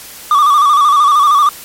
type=tone with vibrato; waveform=triangle; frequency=1168 Hz; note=D6; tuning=10 cents flat; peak=-4 dBFS; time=0.31-1.49 s; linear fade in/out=2 ms; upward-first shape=square; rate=13 Hz; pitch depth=59 cents each way; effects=white hiss -32 dBFS RMS until 1.64 s + MP3 64 kbps